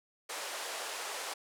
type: band-pass noise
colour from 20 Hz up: pink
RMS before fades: -40 dBFS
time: 0.29-1.34 s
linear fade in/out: 10 ms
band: 490 to 11000 Hz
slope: 24 dB/octave
effects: none